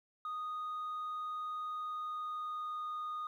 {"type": "tone with pitch glide", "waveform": "sine", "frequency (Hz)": [1240, 1232.1], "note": ["D#6", "D#6"], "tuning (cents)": [-6, -17], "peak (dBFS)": -35, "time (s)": [0.25, 3.27], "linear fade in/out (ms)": 2, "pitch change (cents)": -11, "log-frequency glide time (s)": [1.68, 2.85], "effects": ["tanh soft clip ceiling -36 dBFS", "12-bit"]}